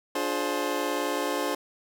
25% pulse chord, D half-diminished seventh, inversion none, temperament just, 293.7 / 352.4 / 422.9 / 528.6 Hz, D4 / F4 / Ab4 / C5, 0 / +16 / +31 / +18 cents, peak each -28 / -30 / -29 / -28 dBFS, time 0.15-1.55 s, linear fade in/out 5 ms, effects none

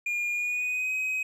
triangle tone with pitch glide, 2421 to 2527 Hz, D#7 to D#7, -48 to +26 cents, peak -25 dBFS, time 0.06-1.23 s, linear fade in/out 5 ms, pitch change +74 cents, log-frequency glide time 0.31-0.93 s, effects none

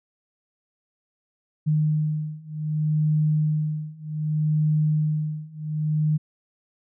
sine beating tone pair, 152.9 / 153.55 Hz, D#3 / D#3, -30 / -23 cents, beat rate 0.65 Hz, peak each -24 / -23 dBFS, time 1.66-6.18 s, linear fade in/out 20 ms, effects none

